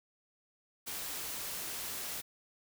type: noise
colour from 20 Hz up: white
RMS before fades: -40 dBFS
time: 0.86-2.22 s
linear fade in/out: 20 ms
effects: none